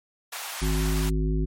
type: high-pass noise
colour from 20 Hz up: pink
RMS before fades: -35 dBFS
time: 0.32-1.1 s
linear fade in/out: 10 ms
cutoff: 730 Hz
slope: 24 dB/octave
type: harmonic tone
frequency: 52.3 Hz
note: G#1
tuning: 13 cents sharp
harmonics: 1 / 3 / 5 / 7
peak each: -23 / -28 / -32 / -33 dBFS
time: 0.61-1.46 s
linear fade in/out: 20 ms
effects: MP3 64 kbps